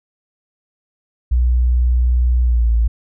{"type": "tone with pitch glide", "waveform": "sine", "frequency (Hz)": [61.2, 56.77], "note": ["B1", "A#1"], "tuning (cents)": [-15, -45], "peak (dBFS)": -11, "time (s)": [1.31, 2.88], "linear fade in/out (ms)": 10, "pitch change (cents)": -130, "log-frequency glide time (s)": [2.43, 2.71], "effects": []}